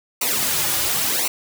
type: noise with flanger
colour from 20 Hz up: white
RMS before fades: -21 dBFS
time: 0.21-1.28 s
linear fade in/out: 5 ms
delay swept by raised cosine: 0.59 to 4.59 ms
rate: 0.94 Hz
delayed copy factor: -0.85
effects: none